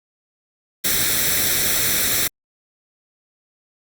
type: noise with comb filter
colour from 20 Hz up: white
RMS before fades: -19 dBFS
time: 0.84-2.28 s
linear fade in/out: 10 ms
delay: 0.52 ms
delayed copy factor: +0.65
effects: Opus 48 kbps